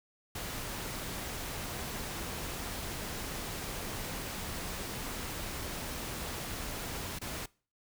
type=noise with dropouts; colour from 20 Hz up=pink; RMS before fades=-39 dBFS; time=0.35-7.46 s; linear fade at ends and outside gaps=5 ms; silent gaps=7.189-7.214 s; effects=noise-tail reverb RT60 0.4 s tail -23 dB re dry